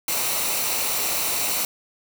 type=noise with comb filter; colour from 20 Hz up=white; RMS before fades=-24 dBFS; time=0.08-1.65 s; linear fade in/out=2 ms; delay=0.6 ms; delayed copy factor=-0.5; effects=none